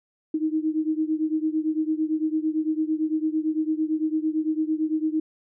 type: beating tone pair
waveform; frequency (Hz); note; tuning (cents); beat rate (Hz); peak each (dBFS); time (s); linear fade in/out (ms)
sine; 310 / 318.9; D#4 / D#4; -6 / +43; 8.9; -24 / -26; 0.34-5.2; 5
effects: none